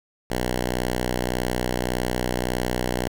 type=tone; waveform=5% pulse; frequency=61.74 Hz; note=B1; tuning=in tune; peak=-12 dBFS; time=0.3-3.08 s; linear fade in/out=5 ms; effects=7-bit